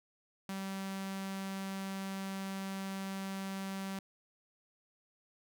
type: tone with notch filter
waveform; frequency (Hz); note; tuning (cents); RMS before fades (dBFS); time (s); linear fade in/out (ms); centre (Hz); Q
sawtooth; 193.5; G3; -22; -40; 0.49-3.99; 2; 440; 1.5
effects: none